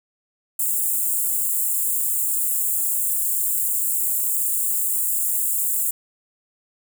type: high-pass noise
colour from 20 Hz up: white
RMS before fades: -22 dBFS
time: 0.59-5.91 s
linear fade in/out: 5 ms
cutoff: 7200 Hz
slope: 96 dB/octave
effects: none